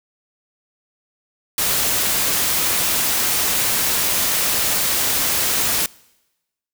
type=noise; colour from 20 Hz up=white; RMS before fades=-19 dBFS; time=1.58-5.86 s; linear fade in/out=2 ms; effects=noise-tail reverb RT60 1.0 s tail -24 dB re dry